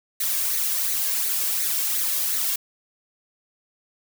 blue noise with flanger, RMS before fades -24 dBFS, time 0.2-2.56 s, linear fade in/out 5 ms, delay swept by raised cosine 0.47 to 1.87 ms, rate 2.8 Hz, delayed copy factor +0.55, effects none

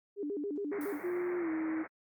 sine tone with vibrato, 344.6 Hz, F4, 23 cents flat, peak -33 dBFS, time 0.16-1.01 s, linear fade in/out 50 ms, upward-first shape square, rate 7.2 Hz, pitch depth 280 cents each way
white low-pass noise, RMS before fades -45 dBFS, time 0.71-1.88 s, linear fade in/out 20 ms, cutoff 2200 Hz, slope 96 dB/octave
violet noise with exponential decay, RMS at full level -47 dBFS, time 0.81-1.46 s, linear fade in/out 0 ms, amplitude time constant 140 ms
sine tone with pitch glide, 355.1 to 318.2 Hz, F4 to D#4, +29 to +39 cents, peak -31 dBFS, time 1.03-1.84 s, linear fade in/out 20 ms, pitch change -190 cents, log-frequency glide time 1.38-1.5 s
effects high-pass 200 Hz 12 dB/octave + Opus 48 kbps

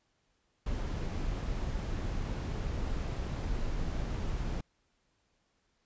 brown noise, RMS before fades -34 dBFS, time 0.66-4.61 s, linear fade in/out 5 ms, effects pink hiss -75 dBFS RMS until 5.85 s + resampled to 16000 Hz

